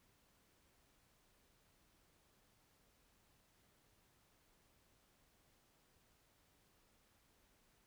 silence, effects pink hiss -74 dBFS RMS until 7.86 s

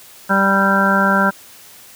harmonic tone, 195.8 Hz, G3, 2 cents flat, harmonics 1 / 2 / 3 / 4 / 5 / 7 / 8, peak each -17 / -27 / -21 / -24 / -20 / -17 / -18 dBFS, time 0.29-1.31 s, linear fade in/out 20 ms, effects white hiss -42 dBFS RMS until 1.95 s + high-pass 60 Hz 12 dB/octave

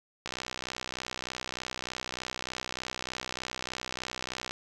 click train, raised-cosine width 0.2 ms, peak -17 dBFS, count 270, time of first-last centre 0.26-4.51 s, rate 63.3 Hz, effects none

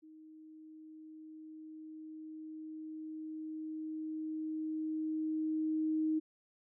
sine tone with level ramp, 313.2 Hz, D#4, 11 cents sharp, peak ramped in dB -53 to -29 dBFS, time 0.02-6.2 s, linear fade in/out 20 ms, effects none

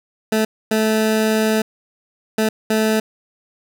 20% pulse tone bursts at uneven times, 218.3 Hz, A3, 13 cents flat, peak -10 dBFS, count 4, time 0.32-0.45 / 0.71-1.62 / 2.38-2.49 / 2.7-3 s, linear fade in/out 5 ms, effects none

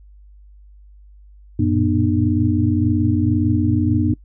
sine tone cluster, 92.6 / 114.5 / 119.2 / 242.5 / 302.7 Hz, F#2 / A#2 / A#2 / B3 / D#4, +2 / -31 / +39 / -31 / -48 cents, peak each -19 / -23 / -27 / -20 / -19 dBFS, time 1.59-4.14 s, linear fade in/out 5 ms, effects noise-tail reverb RT60 0.1 s tail -24 dB re dry + added 50 Hz sine -42 dBFS peak until 4.24 s

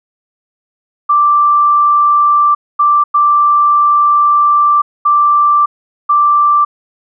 sine tone bursts at uneven times, 1174.7 Hz, D6, in tune, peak -6 dBFS, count 5, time 1.09-2.55 / 2.79-3.04 / 3.14-4.82 / 5.05-5.66 / 6.09-6.65 s, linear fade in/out 10 ms, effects none

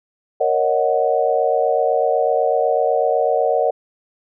sine chord, D# minor seventh, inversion second, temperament equal, 466.2 / 554.4 / 622.3 / 740 Hz, A#4 / C#5 / D#5 / F#5, 0 / 0 / 0 / 0 cents, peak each -20 dBFS, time 0.4-3.71 s, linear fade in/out 10 ms, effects none

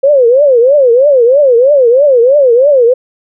sine tone with vibrato, 523 Hz, C5, 1 cent flat, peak -3 dBFS, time 0.03-2.94 s, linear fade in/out 10 ms, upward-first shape triangle, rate 3.1 Hz, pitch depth 250 cents each way, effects none

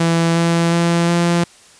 sawtooth tone with pitch steps, 166.7 / 168.34 / 170.01 / 171.68 Hz, E3 / E3 / F3 / F3, +20 / +37 / -46 / -29 cents, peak -9 dBFS, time 0-1.44 s, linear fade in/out 5 ms, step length 360 ms, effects white hiss -46 dBFS RMS until 1.79 s + resampled to 22050 Hz

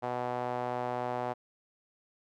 sawtooth tone with band-pass filter, 123.47 Hz, B2, in tune, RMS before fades -34 dBFS, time 0.02-1.34 s, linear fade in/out 20 ms, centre 750 Hz, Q 2.3, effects none

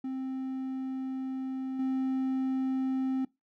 triangle tone with level steps, 262.8 Hz, C4, 8 cents sharp, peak -30 / -25 dBFS, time 0.04-3.25 s, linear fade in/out 5 ms, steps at 1.79 s, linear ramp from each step 5 ms, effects noise-tail reverb RT60 0.2 s tail -22 dB re dry

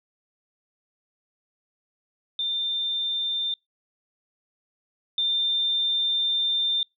sine tone pair in turn, 3590 / 3590 Hz, A7 / A7, +34 / +34 cents, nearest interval unison, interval 0 cents, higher neither, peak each -24 / -21 dBFS, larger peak second, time 2.39-3.54 / 5.18-6.83 s, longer second, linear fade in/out 2 ms, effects noise-tail reverb RT60 0.2 s tail -26 dB re dry

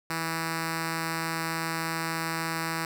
5% pulse tone with notch filter, 163.4 Hz, E3, 15 cents flat, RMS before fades -31 dBFS, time 0.1-2.85 s, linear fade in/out 2 ms, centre 570 Hz, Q 1.6, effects none

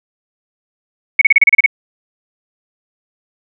sine tone bursts, 2215 Hz, C#7, 2 cents flat, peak -3 dBFS, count 9, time 1.19-1.662 s, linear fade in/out 5 ms, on 24 ms, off 32 ms, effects none

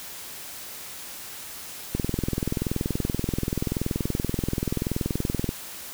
click train, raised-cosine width 3 ms, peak -12 dBFS, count 75, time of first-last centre 1.95-5.491 s, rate 20.9 Hz, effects white hiss -39 dBFS RMS until 5.93 s

